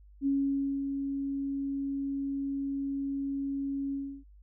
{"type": "tone with ADSR envelope", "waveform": "sine", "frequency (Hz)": 276.5, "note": "C#4", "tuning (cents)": -4, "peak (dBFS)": -24, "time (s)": [0.21, 4.24], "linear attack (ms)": 54, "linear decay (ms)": 560, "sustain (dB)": -6, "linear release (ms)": 310, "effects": ["added 50 Hz sine -52 dBFS peak until 4.42 s"]}